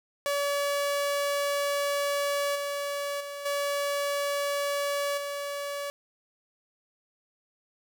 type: tone with level steps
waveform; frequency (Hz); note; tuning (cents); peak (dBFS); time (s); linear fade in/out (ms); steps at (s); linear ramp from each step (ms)
sawtooth; 570; C#5; +48; -22 / -26 / -32 / -23 / -28; 0.26-5.9; 0; 2.55 / 3.2 / 3.45 / 5.17; 10
effects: none